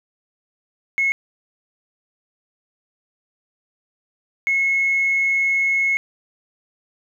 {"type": "tone bursts at uneven times", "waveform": "sine", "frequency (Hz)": 2179, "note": "C#7", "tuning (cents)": -30, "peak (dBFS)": -15, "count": 2, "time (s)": [[0.98, 1.12], [4.47, 5.97]], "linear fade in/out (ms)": 0, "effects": ["tanh soft clip ceiling -11 dBFS", "9-bit"]}